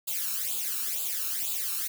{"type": "noise with flanger", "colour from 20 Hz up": "blue", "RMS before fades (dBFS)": -31, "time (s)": [0.07, 1.88], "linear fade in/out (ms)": 10, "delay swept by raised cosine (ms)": [0.26, 0.76], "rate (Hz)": 2.1, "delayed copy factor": 0.8, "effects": []}